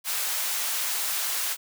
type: high-pass noise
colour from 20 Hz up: white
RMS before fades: -28 dBFS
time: 0.04-1.57 s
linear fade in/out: 50 ms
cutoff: 750 Hz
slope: 12 dB/octave
effects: none